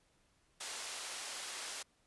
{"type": "band-pass noise", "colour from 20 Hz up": "white", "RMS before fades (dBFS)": -44, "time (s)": [0.6, 1.83], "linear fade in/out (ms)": 10, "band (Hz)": [470, 8600], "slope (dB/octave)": 12, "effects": ["pink hiss -73 dBFS RMS until 2.06 s", "resampled to 24000 Hz"]}